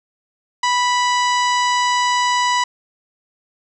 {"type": "harmonic tone", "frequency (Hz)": 985, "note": "B5", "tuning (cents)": -5, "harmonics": [1, 2, 3, 4, 5, 6, 7, 8], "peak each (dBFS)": [-16, -22, -26, -28, -30, -32, -33, -34], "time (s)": [0.63, 2.64], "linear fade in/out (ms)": 5, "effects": ["9-bit"]}